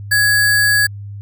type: tone with sample-and-hold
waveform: sine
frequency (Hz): 1675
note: G#6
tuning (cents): +14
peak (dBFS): -10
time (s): 0.11-0.87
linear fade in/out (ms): 10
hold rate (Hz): 6300
effects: added 101 Hz sine -27 dBFS peak until 1.21 s